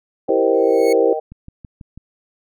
harmonic tone, 155.56 Hz, D#3, in tune, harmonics 3 / 4 / 5, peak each -24 / -25 / -26 dBFS, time 0.28-1.2 s, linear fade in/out 10 ms
sine chord, C dominant seventh, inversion first, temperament equal, 329.6 / 392 / 466.2 / 523.3 Hz, E4 / G4 / Bb4 / C5, 0 / 0 / 0 / 0 cents, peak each -21 / -19 / -18 / -18 dBFS, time 0.29-1.13 s, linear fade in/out 2 ms
sawtooth tone with exponential growth, 2200 Hz, C#7, 14 cents flat, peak -21 dBFS, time 0.53-0.93 s, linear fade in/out 5 ms, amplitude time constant 86 ms
click train, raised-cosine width 5 ms, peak -24 dBFS, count 5, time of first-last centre 1.32-1.976 s, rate 6.1 Hz
effects none

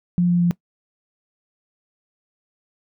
sine tone with pitch steps, 176.2 / 174.88 / 173.57 Hz, F3 / F3 / F3, +16 / +3 / -10 cents, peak -14 dBFS, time 0.18-0.51 s, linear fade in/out 0 ms, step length 110 ms, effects noise-tail reverb RT60 0.1 s tail -20 dB re dry

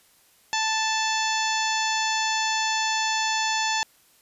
harmonic tone with a mistuned harmonic, 880 Hz, A5, in tune, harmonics 1 / 2 / 3 / 4 / 5 / 6 / 7 / 8, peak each -26 / -29 / -31 / -32 / -33 / -34 / -34 / -35 dBFS, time 0.53-3.83 s, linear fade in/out 0 ms, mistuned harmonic 4, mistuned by -20 cents, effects white hiss -59 dBFS RMS until 4.21 s + resampled to 32000 Hz

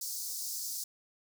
pink high-pass noise, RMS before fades -38 dBFS, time 0.01-0.84 s, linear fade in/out 5 ms, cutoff 4700 Hz, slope 48 dB/octave, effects none

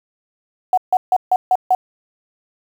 sine tone bursts, 740 Hz, F#5, in tune, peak -10 dBFS, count 6, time 0.73-1.75 s, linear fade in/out 2 ms, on 45 ms, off 150 ms, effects 7-bit

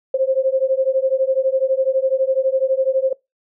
sine beating tone pair, 523.3 / 535.3 Hz, C5 / C5, 0 / +39 cents, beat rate 12 Hz, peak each -18 dBFS, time 0.14-3.13 s, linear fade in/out 5 ms, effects noise-tail reverb RT60 0.2 s tail -24 dB re dry

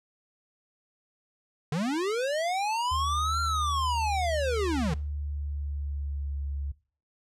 square linear two-way sweep, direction up then down, 138.59 to 1386 to 138.59 Hz, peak -27 dBFS, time 1.72-4.94 s, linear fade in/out 2 ms, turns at 3.41 s
sine tone with pitch glide, 76.3 to 70.37 Hz, D#2 to C#2, -33 to +27 cents, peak -30 dBFS, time 2.91-6.72 s, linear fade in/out 10 ms, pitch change -140 cents, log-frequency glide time 3.59-6.38 s
effects noise-tail reverb RT60 0.4 s tail -20 dB re dry + low-pass 8000 Hz 12 dB/octave

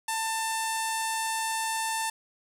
sawtooth tone with low-pass filter, 892 Hz, A5, 23 cents sharp, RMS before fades -30 dBFS, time 0.08-2.1 s, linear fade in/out 5 ms, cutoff 9600 Hz, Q 3.5, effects 8-bit

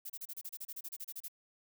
violet noise bursts, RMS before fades -43 dBFS, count 16, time 0.05-1.283 s, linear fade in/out 10 ms, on 48 ms, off 31 ms, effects none

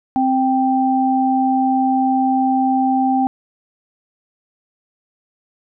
sine tone pair together, 261.6 / 784.7 Hz, C4 / G5, 0 / +2 cents, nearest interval octave + perfect fifth, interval 1902 cents, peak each -16 dBFS, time 0.16-3.27 s, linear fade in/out 0 ms, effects none

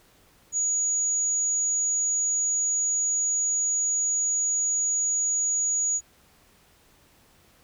sine tone, 6800 Hz, G#8, 40 cents sharp, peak -22 dBFS, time 0.52-6.01 s, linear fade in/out 50 ms, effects pink hiss -59 dBFS RMS until 7.63 s

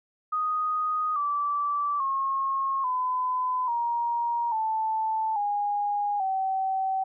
sine tone with pitch steps, 1244 / 1160.7 / 1083 / 1010.4 / 942.8 / 879.6 / 820.7 / 765.8 Hz, D#6 / D6 / C#6 / B5 / A#5 / A5 / G#5 / G5, -1 / -21 / -41 / +39 / +19 / -1 / -21 / -41 cents, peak -24 dBFS, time 0.32-7.04 s, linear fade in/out 10 ms, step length 840 ms, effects none

